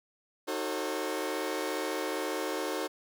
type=chord; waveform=sawtooth; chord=D# diminished seventh; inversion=none; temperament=just; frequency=311.1 / 373.4 / 448 / 537.6 Hz; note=D#4 / F#4 / A4 / C5; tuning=0 / +16 / +31 / +47 cents; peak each=-33 dBFS; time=0.47-2.88 s; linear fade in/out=20 ms; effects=none